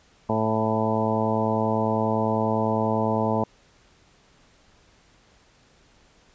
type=harmonic tone with a mistuned harmonic; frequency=110 Hz; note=A2; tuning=in tune; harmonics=1 / 2 / 3 / 4 / 5 / 6 / 7 / 8 / 9; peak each=-29 / -26 / -33 / -29 / -30 / -29 / -33 / -29 / -32 dBFS; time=0.29-3.44 s; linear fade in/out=5 ms; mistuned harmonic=7; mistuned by=+17 cents; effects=pink hiss -58 dBFS RMS until 6.34 s + resampled to 16000 Hz